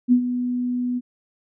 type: tone with ADSR envelope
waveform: sine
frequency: 246.9 Hz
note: B3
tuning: in tune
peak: -10 dBFS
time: 0.08-1.01 s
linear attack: 41 ms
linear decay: 84 ms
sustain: -11 dB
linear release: 37 ms
effects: none